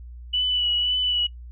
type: tone with vibrato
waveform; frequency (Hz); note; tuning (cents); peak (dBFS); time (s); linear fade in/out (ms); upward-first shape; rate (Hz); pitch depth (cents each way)
sine; 2960; F#7; 0; -20; 0.33-1.27; 10; sine; 1.9; 23
effects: noise-tail reverb RT60 0.1 s tail -19 dB re dry + added 60 Hz sine -37 dBFS peak until 1.51 s